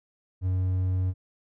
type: tone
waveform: triangle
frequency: 92.5 Hz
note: F#2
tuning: in tune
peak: -21 dBFS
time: 0.41-1.14 s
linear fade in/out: 50 ms
effects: none